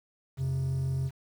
triangle tone pair together, 87.31 / 133.54 Hz, F2 / C3, 0 / +36 cents, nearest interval perfect fifth, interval 736 cents, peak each -33 / -25 dBFS, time 0.37-1.11 s, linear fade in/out 50 ms, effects tanh soft clip ceiling -20 dBFS + 9-bit

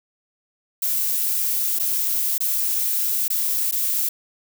violet noise with dropouts, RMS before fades -22 dBFS, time 0.82-4.09 s, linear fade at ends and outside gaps 5 ms, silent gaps 1.789-1.796 / 2.381-2.404 / 3.281-3.301 / 3.713-3.722 s, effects none

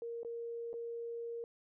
sine tone with dropouts, 466.7 Hz, A#4, 2 cents sharp, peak -39 dBFS, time 0.02-1.44 s, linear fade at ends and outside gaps 1 ms, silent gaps 0.232-0.248 / 0.731-0.739 s, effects none

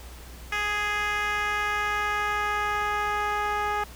10% pulse tone with band-pass filter sweep, 415.7 Hz, G#4, 2 cents sharp, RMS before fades -27 dBFS, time 0.52-3.84 s, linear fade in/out 5 ms, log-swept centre 2100 to 900 Hz, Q 1.1, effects added 60 Hz sine -42 dBFS peak until 3.95 s + pink hiss -47 dBFS RMS until 3.95 s

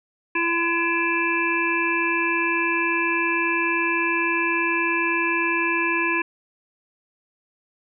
harmonic tone with a mistuned harmonic, 338.2 Hz, E4, 44 cents sharp, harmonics 1 / 3 / 5 / 7 / 8, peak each -26 / -26 / -26 / -26 / -26 dBFS, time 0.35-6.22 s, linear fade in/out 5 ms, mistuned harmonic 8, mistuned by -44 cents, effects none

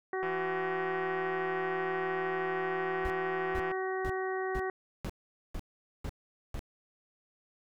harmonic tone, 377 Hz, F#4, 32 cents sharp, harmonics 1 / 2 / 3 / 4 / 5, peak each -33 / -38 / -42 / -44 / -40 dBFS, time 0.13-4.7 s, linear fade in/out 2 ms
click train, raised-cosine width 0.5 ms, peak -25 dBFS, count 590, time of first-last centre 0.23-3.715 s, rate 169 Hz
brown noise bursts, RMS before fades -36 dBFS, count 8, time 3.05-6.592 s, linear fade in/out 0 ms, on 49 ms, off 450 ms
effects none

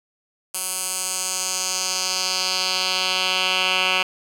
10% pulse tone with band-pass filter sweep, 185.8 Hz, F#3, 7 cents sharp, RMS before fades -23 dBFS, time 0.54-4.03 s, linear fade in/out 5 ms, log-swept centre 10000 to 2600 Hz, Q 2, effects 7-bit

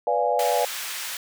sine chord, B diminished seventh, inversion none, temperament equal with one note detuned, 493.9 / 582.9 / 698.5 / 830.6 Hz, B4 / D5 / F5 / Ab5, 0 / -13 / 0 / 0 cents, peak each -25 dBFS, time 0.07-0.65 s, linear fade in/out 2 ms
pink high-pass noise, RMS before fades -32 dBFS, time 0.39-1.17 s, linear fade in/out 2 ms, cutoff 1600 Hz, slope 12 dB/octave
effects none

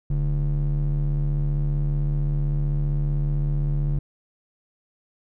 triangle ring-modulated tone, 90.4 Hz, F#2, 40 cents flat, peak -15 dBFS, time 0.1-3.99 s, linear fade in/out 5 ms, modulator 52.6 Hz, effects none

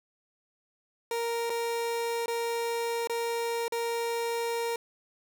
30% pulse tone with dropouts, 466.2 Hz, A#4, in tune, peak -26 dBFS, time 1.11-4.76 s, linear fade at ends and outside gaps 2 ms, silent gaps 1.497-1.501 / 2.26-2.28 / 3.073-3.096 / 3.681-3.722 s, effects none

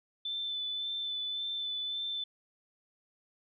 sine tone with vibrato, 3520 Hz, A7, in tune, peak -33 dBFS, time 0.25-2.24 s, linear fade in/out 5 ms, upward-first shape sine, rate 1.8 Hz, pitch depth 17 cents each way, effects none

